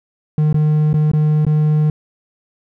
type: tone with dropouts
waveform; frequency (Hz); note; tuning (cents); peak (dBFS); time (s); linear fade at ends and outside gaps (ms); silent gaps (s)
triangle; 152.4; D#3; -36; -9; 0.38-1.9; 2; 0.528-0.543 / 0.931-0.941 / 1.116-1.134 / 1.451-1.466
effects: none